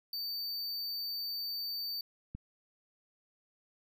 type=tone; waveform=square; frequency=4590 Hz; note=D8; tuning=40 cents flat; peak=-36 dBFS; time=0.13-2.01 s; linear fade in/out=2 ms
type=click; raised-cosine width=5 ms; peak=-29 dBFS; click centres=2.35 s
effects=none